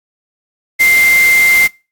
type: tone in noise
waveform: sine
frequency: 2093 Hz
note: C7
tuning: in tune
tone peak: -6 dBFS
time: 0.79-1.68 s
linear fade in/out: 20 ms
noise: white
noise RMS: -19 dBFS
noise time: 0.79-1.68 s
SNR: +10 dB
effects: noise-tail reverb RT60 0.3 s tail -24 dB re dry + AAC 64 kbps